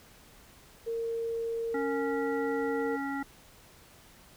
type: tone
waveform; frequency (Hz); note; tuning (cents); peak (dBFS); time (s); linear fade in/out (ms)
sine; 459.5; A#4; -25; -30; 0.86-2.97; 20
type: harmonic tone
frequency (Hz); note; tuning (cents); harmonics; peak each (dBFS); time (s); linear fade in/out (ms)
277.2; C#4; 0; 1 / 3 / 5 / 7; -33 / -38 / -40 / -41; 1.74-3.23; 5
effects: pink hiss -56 dBFS RMS until 4.36 s